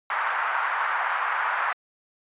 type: band-pass noise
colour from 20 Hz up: white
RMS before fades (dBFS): -26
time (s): 0.1-1.73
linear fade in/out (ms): 2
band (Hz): 870 to 1600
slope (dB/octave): 24
effects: resampled to 8000 Hz